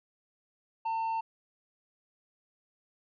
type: tone with tanh clipping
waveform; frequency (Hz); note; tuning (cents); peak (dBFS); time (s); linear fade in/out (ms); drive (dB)
sine; 900; A5; +39; -30; 0.85-1.21; 10; 4
effects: none